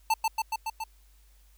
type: tone with echo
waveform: square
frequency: 886 Hz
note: A5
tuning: 12 cents sharp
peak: -22 dBFS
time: 0.1-0.14 s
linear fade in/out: 5 ms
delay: 140 ms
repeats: 5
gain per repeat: -2 dB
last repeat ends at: 0.84 s
effects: added 50 Hz sine -56 dBFS peak until 1.57 s + white hiss -66 dBFS RMS until 1.57 s